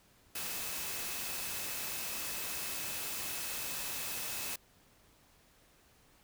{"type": "tone in noise", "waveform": "sine", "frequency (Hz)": 2588, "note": "E7", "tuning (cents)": -32, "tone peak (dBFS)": -49, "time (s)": [0.35, 4.56], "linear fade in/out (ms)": 5, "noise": "white", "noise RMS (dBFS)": -39, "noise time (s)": [0.35, 4.56], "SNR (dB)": -13, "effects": ["pink hiss -65 dBFS RMS until 6.23 s"]}